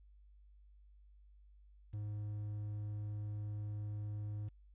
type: tone with quantisation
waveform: triangle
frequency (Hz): 104.6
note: G#2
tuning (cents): +13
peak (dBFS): -37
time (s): 1.93-4.49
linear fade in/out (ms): 10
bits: 11
effects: added 50 Hz sine -59 dBFS peak until 4.74 s + resampled to 8000 Hz